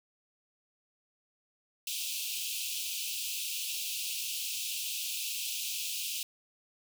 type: high-pass noise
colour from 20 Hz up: pink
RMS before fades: -36 dBFS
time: 1.87-6.23 s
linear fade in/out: 2 ms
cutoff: 2500 Hz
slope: 96 dB/octave
effects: none